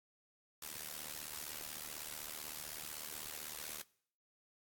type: noise with amplitude modulation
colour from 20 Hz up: white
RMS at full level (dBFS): -42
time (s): 0.62-3.82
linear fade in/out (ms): 5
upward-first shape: sine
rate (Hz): 75.9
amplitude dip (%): 95
effects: noise-tail reverb RT60 0.6 s tail -22 dB re dry + AAC 64 kbps